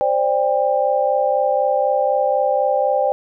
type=chord; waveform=sine; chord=C suspended second; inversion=none; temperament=equal with one note detuned; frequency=523.3 / 587.3 / 796.8 Hz; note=C5 / D5 / G5; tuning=0 / 0 / +28 cents; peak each=-19 dBFS; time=0.01-3.12 s; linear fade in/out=0 ms; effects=none